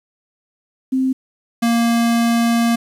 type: tone pair in turn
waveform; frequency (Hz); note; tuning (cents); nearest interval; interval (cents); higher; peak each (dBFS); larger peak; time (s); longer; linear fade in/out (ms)
sine / square; 261.6 / 233.1; C4 / A#3; 0 / 0; major second; 200; first; -14; neither; 0.92-1.13 / 1.62-2.76; second; 10
effects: resampled to 32000 Hz + 8-bit